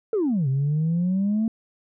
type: exponential two-way sweep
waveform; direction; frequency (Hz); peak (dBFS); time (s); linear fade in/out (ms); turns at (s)
sine; down then up; 463.6 to 130.81 to 227.3; -18; 0.13-1.48; 2; 0.48
effects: tanh soft clip ceiling -17 dBFS